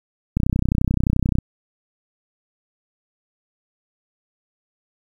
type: click train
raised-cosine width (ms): 5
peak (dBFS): -6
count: 33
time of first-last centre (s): 0.37-1.386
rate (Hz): 31.5
effects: 8-bit